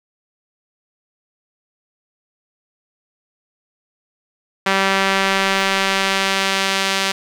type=tone with band-pass filter sweep; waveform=sawtooth; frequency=193.8 Hz; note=G3; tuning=20 cents flat; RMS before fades=-18 dBFS; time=4.66-7.12 s; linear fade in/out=5 ms; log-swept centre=1900 to 3600 Hz; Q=0.8; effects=7-bit